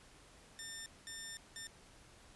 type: tone bursts at uneven times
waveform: 10% pulse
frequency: 1800 Hz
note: A6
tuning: 39 cents sharp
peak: -36 dBFS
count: 3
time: 0.59-0.86 / 1.07-1.37 / 1.56-1.67 s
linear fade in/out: 0 ms
effects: pink hiss -61 dBFS RMS until 2.35 s + resampled to 24000 Hz